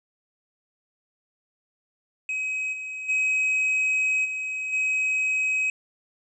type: tone with level steps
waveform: triangle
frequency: 2538 Hz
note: D#7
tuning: 34 cents sharp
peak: -24 / -30 / -19 / -26 / -20 dBFS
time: 2.29-5.7 s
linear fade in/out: 2 ms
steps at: 2.72 / 3.08 / 4.24 / 4.72 s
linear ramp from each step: 20 ms
effects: resampled to 22050 Hz